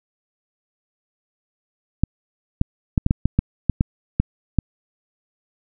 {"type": "clicks", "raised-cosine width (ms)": 5, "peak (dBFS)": -3, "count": 11, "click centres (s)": [2.036, 2.614, 2.978, 3.064, 3.109, 3.256, 3.39, 3.697, 3.809, 4.2, 4.587], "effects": []}